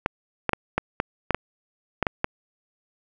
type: clicks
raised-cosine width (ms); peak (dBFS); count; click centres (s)
0.5; -6; 10; 0.061 / 0.493 / 0.533 / 0.78 / 1.001 / 1.307 / 1.346 / 2.027 / 2.068 / 2.244
effects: none